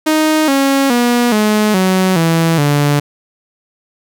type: tone with pitch steps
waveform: sawtooth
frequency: 311.1 / 274 / 241.3 / 212.5 / 187.13 / 164.8 / 145.13 Hz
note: D#4 / C#4 / B3 / G#3 / F#3 / E3 / D3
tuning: 0 / -20 / -40 / +40 / +20 / 0 / -20 cents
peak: -6 dBFS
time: 0.06-3 s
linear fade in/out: 10 ms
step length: 420 ms
effects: none